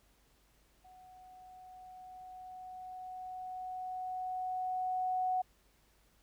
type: tone with level ramp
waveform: sine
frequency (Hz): 740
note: F#5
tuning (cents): 0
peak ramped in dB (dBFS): -55 to -29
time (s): 0.84-5.42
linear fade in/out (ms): 10
effects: added 50 Hz sine -70 dBFS peak until 6.22 s + pink hiss -70 dBFS RMS until 6.22 s